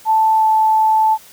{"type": "tone with pitch glide", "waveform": "sine", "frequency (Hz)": [880, 874.9], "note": ["A5", "A5"], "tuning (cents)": [0, -10], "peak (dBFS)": -10, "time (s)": [0.05, 1.18], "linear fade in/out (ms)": 50, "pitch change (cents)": -10, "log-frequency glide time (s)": [0.37, 0.44], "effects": ["white hiss -43 dBFS RMS until 1.32 s"]}